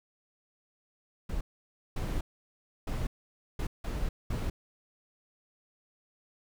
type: noise bursts at uneven times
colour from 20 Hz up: brown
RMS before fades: -32 dBFS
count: 6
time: 1.29-1.41 / 1.96-2.21 / 2.87-3.07 / 3.59-3.67 / 3.84-4.09 / 4.3-4.5 s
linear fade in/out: 5 ms
effects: none